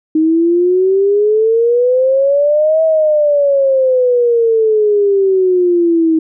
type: exponential two-way sweep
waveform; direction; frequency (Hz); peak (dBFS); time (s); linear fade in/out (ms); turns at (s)
sine; up then down; 311.1 to 646 to 317.4; -8; 0.15-6.19; 5; 2.83
effects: none